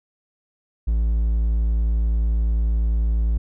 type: tone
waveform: triangle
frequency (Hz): 55.7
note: A1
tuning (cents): +22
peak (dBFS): -15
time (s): 0.87-3.38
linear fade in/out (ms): 10
effects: none